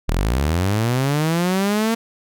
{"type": "linear sweep", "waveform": "sawtooth", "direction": "up", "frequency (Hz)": [35.39, 230.5], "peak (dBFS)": -13, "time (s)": [0.08, 1.95], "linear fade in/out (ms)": 10, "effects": []}